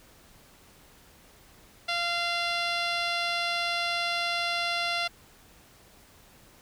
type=tone with low-pass filter; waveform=10% pulse; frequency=691 Hz; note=F5; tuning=19 cents flat; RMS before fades=-29 dBFS; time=1.88-5.08 s; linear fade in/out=10 ms; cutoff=5400 Hz; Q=1.3; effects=pink hiss -56 dBFS RMS until 6.61 s